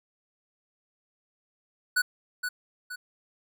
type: tone with echo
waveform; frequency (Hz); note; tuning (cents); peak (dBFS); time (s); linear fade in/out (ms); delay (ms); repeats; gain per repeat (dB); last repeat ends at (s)
square; 1480; F#6; 0; -22; 1.96-2.02; 10; 470; 2; -7; 2.96
effects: none